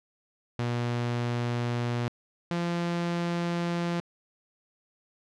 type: tone pair in turn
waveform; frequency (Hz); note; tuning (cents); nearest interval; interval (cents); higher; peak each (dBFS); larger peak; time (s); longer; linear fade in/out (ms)
sawtooth; 120 / 172.02; B2 / F3; -49 / -26; tritone; 623; second; -23; neither; 0.59-2.08 / 2.51-4; neither; 0
effects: low-pass 5000 Hz 12 dB/octave